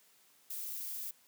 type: noise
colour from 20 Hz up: violet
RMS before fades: -41 dBFS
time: 0.5-1.11 s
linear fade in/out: 5 ms
effects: white hiss -66 dBFS RMS until 1.27 s + high-pass 150 Hz 12 dB/octave